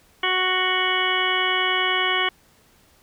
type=harmonic tone; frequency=370 Hz; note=F#4; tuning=in tune; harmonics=1 / 2 / 3 / 4 / 5 / 6 / 8 / 9; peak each=-29 / -30 / -26 / -30 / -27 / -25 / -25 / -31 dBFS; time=0.23-2.29 s; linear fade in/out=5 ms; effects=pink hiss -57 dBFS RMS until 3.02 s